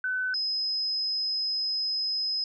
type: tone pair in turn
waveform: sine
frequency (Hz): 1510 / 5079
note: F#6 / D#8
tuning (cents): +35 / +35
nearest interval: octave + major sixth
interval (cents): 2100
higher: second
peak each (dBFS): -26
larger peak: neither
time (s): 0.04-0.34 / 0.34-2.44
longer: second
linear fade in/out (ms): 2
effects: none